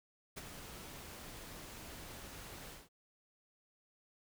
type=noise with ADSR envelope; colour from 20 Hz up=pink; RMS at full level=-43 dBFS; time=0.36-2.89 s; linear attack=18 ms; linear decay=26 ms; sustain=-7 dB; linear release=180 ms; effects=none